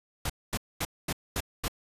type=noise bursts; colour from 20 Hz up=pink; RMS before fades=-30 dBFS; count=6; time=0.25-1.682 s; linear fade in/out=5 ms; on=47 ms; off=230 ms; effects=resampled to 32000 Hz